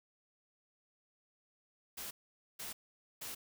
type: noise bursts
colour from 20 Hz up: white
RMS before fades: -44 dBFS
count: 3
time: 1.97-3.35 s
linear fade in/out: 10 ms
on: 140 ms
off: 480 ms
effects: none